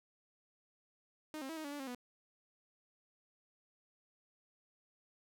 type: tone with pitch steps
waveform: sawtooth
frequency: 308.5 / 267.1 / 323.7 / 313 / 285.3 / 289.9 / 268.5 / 246.4 Hz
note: D#4 / C4 / E4 / D#4 / C#4 / D4 / C4 / B3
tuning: -15 / +36 / -31 / +10 / +50 / -22 / +45 / -4 cents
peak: -38 dBFS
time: 1.34-1.948 s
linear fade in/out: 0 ms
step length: 76 ms
effects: none